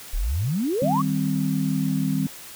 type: exponential sweep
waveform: sine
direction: up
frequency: 32.7 to 1193 Hz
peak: -21 dBFS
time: 0.13-1.02 s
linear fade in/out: 10 ms
type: chord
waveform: sine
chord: C minor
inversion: first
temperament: equal with one note detuned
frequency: 155.56 / 196 / 262.7 Hz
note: Eb3 / G3 / C4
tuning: 0 / 0 / +7 cents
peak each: -25 dBFS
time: 0.82-2.27 s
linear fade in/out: 2 ms
effects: white hiss -41 dBFS RMS until 2.55 s